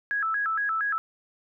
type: tone with vibrato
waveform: sine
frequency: 1477 Hz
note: F#6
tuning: 3 cents flat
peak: -24 dBFS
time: 0.11-0.98 s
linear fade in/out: 0 ms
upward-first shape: square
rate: 4.3 Hz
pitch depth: 200 cents each way
effects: none